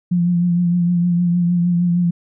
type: tone with vibrato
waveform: sine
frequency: 174.61 Hz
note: F3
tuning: in tune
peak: -13 dBFS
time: 0.11-2.11 s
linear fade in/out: 10 ms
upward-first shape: triangle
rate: 6.5 Hz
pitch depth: 38 cents each way
effects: none